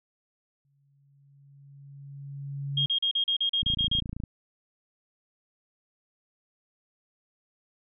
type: tone with exponential growth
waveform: sine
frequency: 140 Hz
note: C#3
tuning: 18 cents sharp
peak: -27 dBFS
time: 0.65-2.86 s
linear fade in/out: 0 ms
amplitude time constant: 480 ms
type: tone bursts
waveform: sine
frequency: 3244 Hz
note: G#7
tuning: 41 cents flat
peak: -23 dBFS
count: 10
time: 2.77-4.002 s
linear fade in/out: 5 ms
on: 89 ms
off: 38 ms
type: click train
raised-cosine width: 5 ms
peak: -22 dBFS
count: 18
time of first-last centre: 3.63-4.237 s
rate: 28 Hz
effects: none